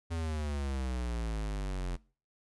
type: exponential sweep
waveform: square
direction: down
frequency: 84.3 to 43.41 Hz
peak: -33 dBFS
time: 0.1-1.97 s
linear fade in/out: 20 ms
effects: noise-tail reverb RT60 0.4 s tail -23 dB re dry + resampled to 24000 Hz